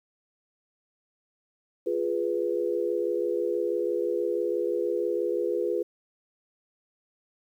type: chord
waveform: sine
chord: F diminished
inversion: none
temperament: equal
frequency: 349.2 / 415.3 / 493.9 Hz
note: F4 / Ab4 / Cb5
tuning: 0 / 0 / 0 cents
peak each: -29 dBFS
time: 1.86-5.83 s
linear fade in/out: 10 ms
effects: 10-bit